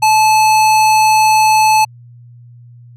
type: tone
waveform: square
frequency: 867 Hz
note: A5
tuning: 26 cents flat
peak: -8 dBFS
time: 0.02-1.85 s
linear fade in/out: 10 ms
effects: added 120 Hz sine -36 dBFS peak until 2.96 s + low-pass 12000 Hz 12 dB/octave